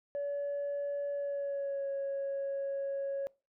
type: tone with pitch glide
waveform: sine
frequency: 570 to 552.5 Hz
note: C#5 to C#5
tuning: +48 to -6 cents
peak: -31 dBFS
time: 0.15-3.27 s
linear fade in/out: 0 ms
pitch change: -54 cents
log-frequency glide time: 1.11-1.89 s
effects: noise-tail reverb RT60 0.3 s tail -24 dB re dry + tanh soft clip ceiling -30 dBFS